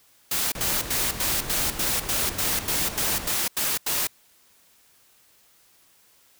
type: noise bursts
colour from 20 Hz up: white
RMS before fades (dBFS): -25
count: 13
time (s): 0.31-4.072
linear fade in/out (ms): 5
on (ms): 210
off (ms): 86
type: noise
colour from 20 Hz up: pink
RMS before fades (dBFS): -34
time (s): 0.55-3.28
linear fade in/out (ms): 2
effects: white hiss -59 dBFS RMS until 6.39 s